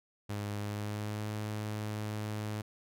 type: tone with pitch glide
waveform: sawtooth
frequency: 103.1 to 106.37 Hz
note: G#2 to G#2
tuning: -12 to +42 cents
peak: -31 dBFS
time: 0.29-2.62 s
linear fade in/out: 10 ms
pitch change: +54 cents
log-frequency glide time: 0.57-1.29 s
effects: none